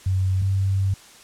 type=tone pair in turn; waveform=sine; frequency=94.3 / 96.78 Hz; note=F#2 / G2; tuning=+33 / -22 cents; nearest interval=unison; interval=45 cents; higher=second; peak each=-18 dBFS; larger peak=neither; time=0.06-0.42 / 0.42-0.94 s; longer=second; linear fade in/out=5 ms; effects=white hiss -47 dBFS RMS until 1.23 s + low-pass 9000 Hz 12 dB/octave